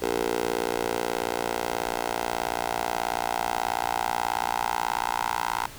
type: tone with high-pass filter sweep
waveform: 10% pulse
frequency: 58.4 Hz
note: A#1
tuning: 4 cents sharp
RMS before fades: -28 dBFS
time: 0.02-5.67 s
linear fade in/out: 5 ms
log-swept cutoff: 450 to 960 Hz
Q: 3.5
effects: pink hiss -43 dBFS RMS until 5.78 s